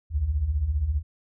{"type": "beating tone pair", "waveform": "sine", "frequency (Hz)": [61.74, 76.74], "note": ["B1", "D#2"], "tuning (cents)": [0, -23], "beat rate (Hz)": 15, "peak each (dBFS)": [-29, -23], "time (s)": [0.1, 1.03], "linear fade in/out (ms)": 50, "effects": []}